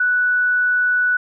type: tone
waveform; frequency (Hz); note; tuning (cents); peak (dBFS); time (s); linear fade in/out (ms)
sine; 1480; F#6; 0; -14; 0-1.17; 5
effects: none